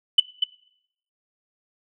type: tone with echo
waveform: sine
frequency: 3000 Hz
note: F#7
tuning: 23 cents sharp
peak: -8 dBFS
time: 0.18-0.2 s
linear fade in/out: 5 ms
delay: 240 ms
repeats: 1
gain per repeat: -8 dB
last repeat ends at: 0.44 s
effects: noise-tail reverb RT60 0.7 s tail -20 dB re dry + tanh soft clip ceiling -5 dBFS